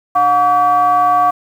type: ring-modulated tone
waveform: triangle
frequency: 210 Hz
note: G#3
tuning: 19 cents sharp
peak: -4 dBFS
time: 0.15-1.31 s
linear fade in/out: 10 ms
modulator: 931 Hz
effects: 7-bit